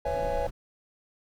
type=chord; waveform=triangle; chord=C# minor seventh; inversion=third; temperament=just; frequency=498.9 / 554.4 / 665.2 / 831.5 Hz; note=B4 / C#5 / E5 / G#5; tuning=+17 / 0 / +16 / +2 cents; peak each=-31 / -29 / -33 / -31 dBFS; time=0.05-0.47 s; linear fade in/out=5 ms
type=noise; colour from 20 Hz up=brown; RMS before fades=-35 dBFS; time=0.05-0.51 s; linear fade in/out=20 ms
effects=none